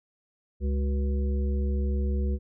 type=harmonic tone with a mistuned harmonic; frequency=69.3 Hz; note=C#2; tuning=in tune; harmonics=1 / 3 / 5 / 7; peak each=-24 / -34 / -38 / -41 dBFS; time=0.6-2.39 s; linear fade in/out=50 ms; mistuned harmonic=5; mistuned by=+120 cents; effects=none